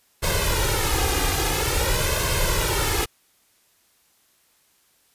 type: noise with flanger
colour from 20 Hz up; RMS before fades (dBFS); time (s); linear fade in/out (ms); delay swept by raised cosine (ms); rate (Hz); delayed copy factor
pink; -22; 0.22-3.06; 20; 1.9 to 2.48; 0.49; +0.85
effects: white hiss -62 dBFS RMS until 5.14 s + resampled to 32000 Hz